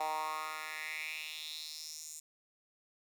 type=tone with high-pass filter sweep; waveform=10% pulse; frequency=155.56 Hz; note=D#3; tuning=in tune; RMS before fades=-41 dBFS; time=0-2.2 s; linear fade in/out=5 ms; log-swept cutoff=790 to 7500 Hz; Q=3.9; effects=none